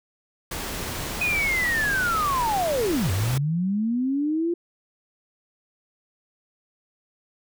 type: noise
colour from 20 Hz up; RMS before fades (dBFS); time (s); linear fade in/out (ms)
pink; -31; 0.51-3.38; 5
type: linear two-way sweep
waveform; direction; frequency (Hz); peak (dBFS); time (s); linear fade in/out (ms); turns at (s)
sine; down then up; 2519 to 87.31 to 348.9; -21; 1.21-4.54; 5; 3.11
effects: none